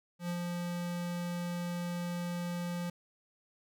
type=tone with ADSR envelope; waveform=square; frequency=174.61 Hz; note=F3; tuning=in tune; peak=-33 dBFS; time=0.19-2.9 s; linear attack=100 ms; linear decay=67 ms; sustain=-2 dB; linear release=5 ms; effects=none